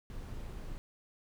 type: noise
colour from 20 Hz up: brown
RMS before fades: -42 dBFS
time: 0.1-0.78 s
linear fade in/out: 0 ms
effects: none